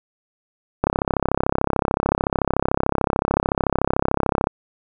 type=click train; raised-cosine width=1 ms; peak=-3 dBFS; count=123; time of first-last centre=0.84-4.471 s; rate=33.6 Hz; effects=none